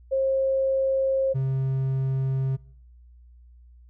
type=tone pair in turn; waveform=sine / triangle; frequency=535 / 133.29 Hz; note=C5 / C3; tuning=+38 / +32 cents; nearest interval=2 octaves; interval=2406 cents; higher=first; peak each=-20 dBFS; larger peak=neither; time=0.11-1.34 / 1.34-2.57 s; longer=neither; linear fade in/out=20 ms; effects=noise-tail reverb RT60 0.7 s tail -24 dB re dry + added 60 Hz sine -48 dBFS peak until 3.89 s